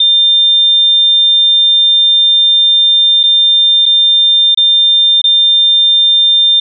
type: tone with dropouts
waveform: sine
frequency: 3600 Hz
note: A7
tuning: 39 cents sharp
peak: -5 dBFS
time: 0-6.6 s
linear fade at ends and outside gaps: 5 ms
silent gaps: 3.232-3.236 / 3.857-3.861 / 4.547-4.573 / 5.217-5.24 s
effects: none